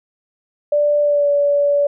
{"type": "tone with pitch glide", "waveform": "sine", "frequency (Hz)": [587.3, 574.2], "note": ["D5", "D5"], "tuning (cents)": [0, -39], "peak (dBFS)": -12, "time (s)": [0.72, 1.87], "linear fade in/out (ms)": 5, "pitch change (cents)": -39, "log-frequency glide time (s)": [1.01, 1.29], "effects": []}